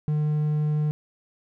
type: tone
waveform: triangle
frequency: 151 Hz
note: D3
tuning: 48 cents sharp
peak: -19 dBFS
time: 0.08-0.91 s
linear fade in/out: 0 ms
effects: none